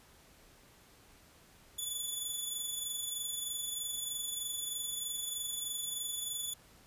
10% pulse tone with amplitude modulation, 3454 Hz, A7, 33 cents flat, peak -26 dBFS, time 1.78-6.54 s, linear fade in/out 10 ms, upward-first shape sine, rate 23.2 Hz, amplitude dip 45%, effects pink hiss -61 dBFS RMS until 6.86 s + resampled to 32000 Hz

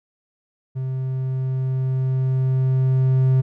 triangle tone with level ramp, 130.81 Hz, C3, in tune, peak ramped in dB -21 to -11 dBFS, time 0.75-3.42 s, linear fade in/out 20 ms, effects none

